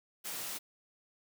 white high-pass noise, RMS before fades -40 dBFS, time 0.24-0.59 s, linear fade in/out 20 ms, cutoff 130 Hz, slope 12 dB/octave, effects none

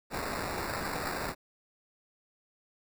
violet noise with sample-and-hold, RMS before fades -35 dBFS, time 0.1-1.35 s, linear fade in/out 50 ms, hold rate 3150 Hz, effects none

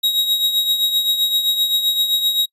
45% pulse tone with tremolo, 3804 Hz, A#7, 34 cents sharp, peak -13 dBFS, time 0.03-2.46 s, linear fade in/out 10 ms, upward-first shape triangle, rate 7.7 Hz, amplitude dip 65%, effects noise-tail reverb RT60 0.1 s tail -25 dB re dry + resampled to 32000 Hz

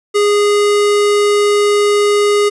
square tone, 411.9 Hz, G#4, 14 cents flat, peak -10 dBFS, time 0.14-2.5 s, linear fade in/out 20 ms, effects resampled to 24000 Hz

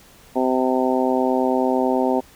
harmonic tone, 129 Hz, C3, 24 cents flat, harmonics 2 / 3 / 4 / 5 / 6 / 7, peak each -21 / -23 / -24 / -25 / -26 / -26 dBFS, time 0.35-2.21 s, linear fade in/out 20 ms, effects pink hiss -49 dBFS RMS until 2.35 s

